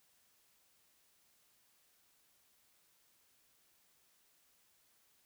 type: silence
effects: white hiss -72 dBFS RMS until 5.25 s